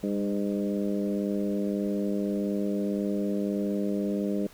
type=harmonic tone with a mistuned harmonic; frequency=101.7 Hz; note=G#2; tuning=36 cents flat; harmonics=2 / 3 / 4 / 5 / 6; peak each=-28 / -32 / -34 / -36 / -38 dBFS; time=0.03-4.47 s; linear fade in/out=5 ms; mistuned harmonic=2; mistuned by=-20 cents; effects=pink hiss -53 dBFS RMS until 4.53 s